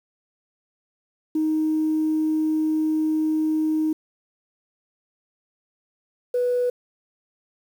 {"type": "tone pair in turn", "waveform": "sine", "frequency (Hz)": [312.1, 492.3], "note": ["D#4", "B4"], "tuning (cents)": [5, -6], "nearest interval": "minor sixth", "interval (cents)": 789, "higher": "second", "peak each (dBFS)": -18, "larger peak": "neither", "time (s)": [[1.35, 3.93], [6.34, 6.7]], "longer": "first", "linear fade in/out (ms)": 5, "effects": ["tanh soft clip ceiling -15 dBFS", "8-bit"]}